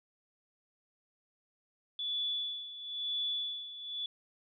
sine tone with tremolo, 3445 Hz, A7, 37 cents flat, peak -31 dBFS, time 1.99-4.06 s, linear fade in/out 2 ms, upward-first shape sine, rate 1 Hz, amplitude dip 75%, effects none

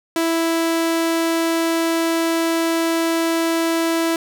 sawtooth tone, 330 Hz, E4, 2 cents sharp, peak -13 dBFS, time 0.16-4.16 s, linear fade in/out 2 ms, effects none

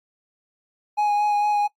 triangle tone with vibrato, 830.6 Hz, G#5, in tune, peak -16 dBFS, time 0.97-1.68 s, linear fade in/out 20 ms, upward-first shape sine, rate 4.4 Hz, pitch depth 15 cents each way, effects noise-tail reverb RT60 0.1 s tail -21 dB re dry + AAC 64 kbps

